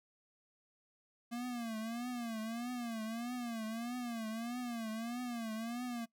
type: tone with vibrato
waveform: square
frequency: 233.1 Hz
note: A#3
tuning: in tune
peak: -39 dBFS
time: 1.31-6.06 s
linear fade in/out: 20 ms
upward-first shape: triangle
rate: 1.6 Hz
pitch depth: 130 cents each way
effects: noise-tail reverb RT60 0.1 s tail -21 dB re dry